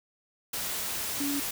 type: tone in noise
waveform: sine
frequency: 283.1 Hz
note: C#4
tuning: 37 cents sharp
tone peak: -29 dBFS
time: 1.2-1.4 s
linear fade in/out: 5 ms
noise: white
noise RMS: -33 dBFS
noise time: 0.53-1.51 s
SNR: +1 dB
effects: none